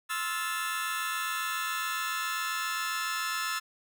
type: chord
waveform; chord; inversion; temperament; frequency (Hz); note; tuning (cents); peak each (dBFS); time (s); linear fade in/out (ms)
sawtooth; F major seventh; second; just; 1047.7 / 1309.6 / 1396.9 / 1746.1; C6 / E6 / F6 / A6; +2 / -12 / 0 / -14; -36 / -30 / -35 / -31; 0.09-3.6; 20
effects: none